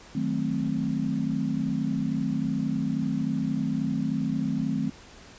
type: chord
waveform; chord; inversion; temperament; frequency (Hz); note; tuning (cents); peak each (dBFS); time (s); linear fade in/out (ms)
sine; D# diminished seventh; none; equal with one note detuned; 155.56 / 185 / 218 / 261.6; D#3 / F#3 / A3 / C4; 0 / 0 / -16 / 0; -31 / -32 / -29 / -29; 0.15-4.9; 5
effects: pink hiss -49 dBFS RMS until 5.38 s + resampled to 16000 Hz